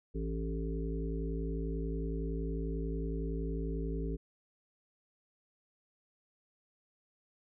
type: harmonic tone with a mistuned harmonic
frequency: 55 Hz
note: A1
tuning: in tune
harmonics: 1 / 3 / 5 / 7 / 8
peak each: -35 / -40 / -42 / -43 / -44 dBFS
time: 0.14-4.17 s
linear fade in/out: 20 ms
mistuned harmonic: 7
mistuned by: +18 cents
effects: none